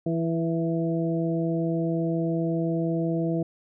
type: harmonic tone with a mistuned harmonic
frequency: 165.5 Hz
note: E3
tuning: 7 cents sharp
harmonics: 1 / 2 / 3 / 4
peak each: -26 / -27 / -33 / -33 dBFS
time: 0.06-3.43 s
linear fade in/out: 5 ms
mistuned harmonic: 3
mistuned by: -15 cents
effects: none

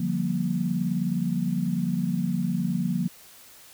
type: chord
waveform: sine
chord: G minor seventh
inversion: second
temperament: just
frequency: 147 / 176.4 / 196 / 235.2 Hz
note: D3 / F3 / G3 / Bb3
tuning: +2 / +18 / 0 / +16 cents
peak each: -32 / -26 / -31 / -29 dBFS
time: 0-3.08 s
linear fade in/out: 5 ms
effects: white hiss -50 dBFS RMS until 3.73 s

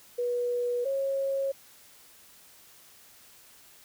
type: tone pair in turn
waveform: sine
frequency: 486.2 / 545.7 Hz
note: B4 / C#5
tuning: -27 / -27 cents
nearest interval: major second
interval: 200 cents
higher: second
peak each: -26 / -26 dBFS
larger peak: neither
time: 0.18-0.85 / 0.85-1.52 s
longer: neither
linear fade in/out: 10 ms
effects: white hiss -55 dBFS RMS until 3.84 s

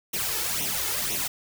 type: noise with flanger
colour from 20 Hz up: white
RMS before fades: -28 dBFS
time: 0.13-1.28 s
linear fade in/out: 10 ms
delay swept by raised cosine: 0.32 to 2.32 ms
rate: 2 Hz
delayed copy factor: +0.7
effects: none

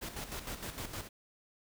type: noise with tremolo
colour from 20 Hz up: pink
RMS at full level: -40 dBFS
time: 0.01-1.09 s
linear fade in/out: 20 ms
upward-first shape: square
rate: 6.5 Hz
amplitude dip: 60%
effects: none

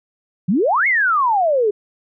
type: exponential two-way sweep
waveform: sine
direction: up then down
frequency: 161.4 to 2217 to 398.7 Hz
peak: -13 dBFS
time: 0.48-1.71 s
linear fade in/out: 10 ms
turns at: 0.87 s
effects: none

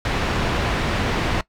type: low-pass noise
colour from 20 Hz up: pink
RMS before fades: -22 dBFS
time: 0.05-1.41 s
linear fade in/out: 2 ms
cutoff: 3200 Hz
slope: 12 dB/octave
effects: noise-tail reverb RT60 0.1 s tail -19 dB re dry

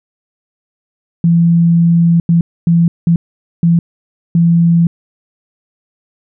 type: tone bursts at uneven times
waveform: sine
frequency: 168.9 Hz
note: E3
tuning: 42 cents sharp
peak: -6 dBFS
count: 6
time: 1.24-2.2 / 2.29-2.41 / 2.67-2.88 / 3.07-3.16 / 3.63-3.79 / 4.35-4.87 s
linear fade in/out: 2 ms
effects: none

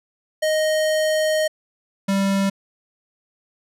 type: tone pair in turn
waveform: square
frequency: 622.3 / 196.01 Hz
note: D#5 / G3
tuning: 0 / 0 cents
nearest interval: octave + minor sixth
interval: 2000 cents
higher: first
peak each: -18 dBFS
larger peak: neither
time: 0.42-1.48 / 2.08-2.5 s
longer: first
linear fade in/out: 10 ms
effects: low-pass 12000 Hz 12 dB/octave

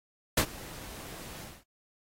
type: noise with ADSR envelope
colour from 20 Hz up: pink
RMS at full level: -22 dBFS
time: 0.37-1.64 s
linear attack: 8 ms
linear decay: 73 ms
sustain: -23 dB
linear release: 220 ms
effects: AAC 48 kbps

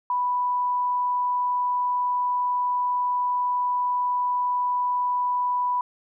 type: tone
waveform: sine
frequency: 987.8 Hz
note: B5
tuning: in tune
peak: -21 dBFS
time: 0.1-5.81 s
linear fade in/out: 2 ms
effects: none

